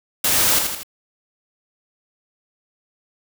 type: noise with echo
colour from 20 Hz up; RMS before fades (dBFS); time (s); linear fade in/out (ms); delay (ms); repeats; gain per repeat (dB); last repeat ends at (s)
white; -18; 0.24-0.59; 5; 81; 3; -5; 0.833
effects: none